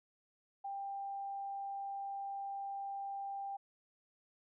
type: tone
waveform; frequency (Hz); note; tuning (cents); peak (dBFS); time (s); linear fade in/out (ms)
sine; 792; G5; +18; -39; 0.64-3.57; 10
effects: none